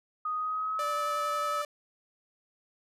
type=tone with pitch glide; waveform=sine; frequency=1244.5 to 1287.6 Hz; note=D#6 to E6; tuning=0 to -41 cents; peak=-29 dBFS; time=0.25-1.62 s; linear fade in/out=5 ms; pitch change=+59 cents; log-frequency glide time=0.36-0.83 s
type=tone with vibrato; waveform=sawtooth; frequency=587.3 Hz; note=D5; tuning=in tune; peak=-30 dBFS; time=0.79-1.65 s; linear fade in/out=2 ms; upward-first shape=sine; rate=11 Hz; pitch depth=11 cents each way
effects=resampled to 32000 Hz